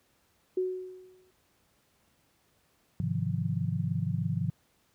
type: tone with exponential decay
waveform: sine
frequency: 370 Hz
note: F#4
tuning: in tune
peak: -24 dBFS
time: 0.57-1.31 s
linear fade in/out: 5 ms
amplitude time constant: 160 ms
type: chord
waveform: sine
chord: F minor seventh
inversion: first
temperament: just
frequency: 104.77 / 130.96 / 157.15 / 174.61 Hz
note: Ab2 / C3 / Eb3 / F3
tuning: +16 / +2 / +18 / 0 cents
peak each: -33 dBFS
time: 3-4.5 s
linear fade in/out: 0 ms
effects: pink hiss -69 dBFS RMS until 4.94 s + high-pass 60 Hz 12 dB/octave